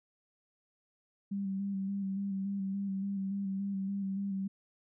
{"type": "tone with vibrato", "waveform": "sine", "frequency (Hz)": 196, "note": "G3", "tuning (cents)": 0, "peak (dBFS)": -32, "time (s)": [1.31, 4.48], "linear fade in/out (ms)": 10, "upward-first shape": "square", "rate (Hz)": 3.5, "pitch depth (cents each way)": 25, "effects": []}